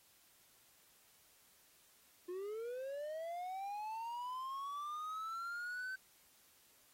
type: linear sweep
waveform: triangle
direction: up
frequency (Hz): 349.2 to 1541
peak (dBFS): -39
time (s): 2.28-5.96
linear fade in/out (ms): 10
effects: white hiss -68 dBFS RMS until 6.93 s + AAC 48 kbps